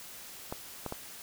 clicks, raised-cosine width 1 ms, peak -21 dBFS, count 3, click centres 0.525 / 0.863 / 0.924 s, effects white hiss -47 dBFS RMS until 1.22 s

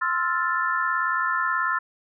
sine chord, F major seventh, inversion second, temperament equal, 1046.5 / 1318.5 / 1396.9 / 1760 Hz, C6 / E6 / F6 / A6, 0 / 0 / 0 / 0 cents, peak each -27 dBFS, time 0.01-1.79 s, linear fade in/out 10 ms, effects none

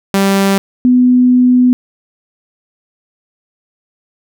sawtooth / sine tone pair in turn, 196 / 249.6 Hz, G3 / B3, 0 / +19 cents, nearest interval major third, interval 419 cents, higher second, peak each -5 dBFS, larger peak neither, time 0.14-0.58 / 0.85-1.73 s, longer second, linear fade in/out 0 ms, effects none

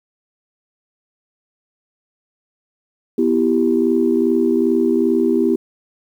sine chord, E minor, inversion second, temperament equal, 246.9 / 329.6 / 392 Hz, B3 / E4 / G4, 0 / 0 / 0 cents, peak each -17 dBFS, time 3.18-5.56 s, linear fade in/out 5 ms, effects tanh soft clip ceiling -3 dBFS + 8-bit

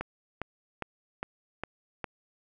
click train, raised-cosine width 0.5 ms, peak -18 dBFS, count 6, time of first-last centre 0.01-2.043 s, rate 2.46 Hz, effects none

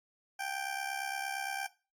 20% pulse tone with amplitude modulation, 785 Hz, G5, 2 cents sharp, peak -27 dBFS, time 0.39-1.67 s, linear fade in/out 10 ms, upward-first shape sine, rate 68.7 Hz, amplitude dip 70%, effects noise-tail reverb RT60 0.3 s tail -17 dB re dry + AAC 64 kbps

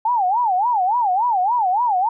sine tone with vibrato, 844 Hz, G#5, 28 cents sharp, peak -15 dBFS, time 0.05-2.09 s, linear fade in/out 5 ms, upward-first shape sine, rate 3.5 Hz, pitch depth 270 cents each way, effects none

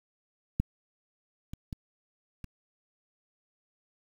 clicks, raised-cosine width 5 ms, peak -13 / -27 / -24 / -29 dBFS, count 4, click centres 0.6 / 1.535 / 1.728 / 2.443 s, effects 8-bit

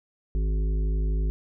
harmonic tone, 52 Hz, G#1, 3 cents sharp, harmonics 1 / 3 / 5 / 7 / 8, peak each -22 / -35 / -42 / -42 / -45 dBFS, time 0.35-1.3 s, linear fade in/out 0 ms, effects none

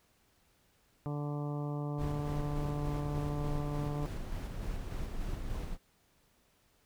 harmonic tone, 146.3 Hz, D3, 6 cents flat, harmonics 1 / 2 / 3 / 4 / 5 / 6 / 7 / 8, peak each -35 / -41 / -45 / -47 / -49 / -51 / -52 / -53 dBFS, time 1.06-4.06 s, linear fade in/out 0 ms
brown noise with tremolo, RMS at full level -37 dBFS, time 1.97-5.78 s, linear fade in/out 50 ms, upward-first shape square, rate 3.4 Hz, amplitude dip 25%
effects pink hiss -70 dBFS RMS until 6.85 s

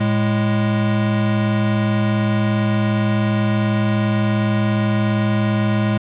square tone pair together, 110.41 / 207.7 Hz, A2 / G#3, +6 / 0 cents, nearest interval major seventh, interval 1094 cents, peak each -19 dBFS, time 0-5.98 s, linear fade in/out 10 ms, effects resampled to 8000 Hz + 8-bit

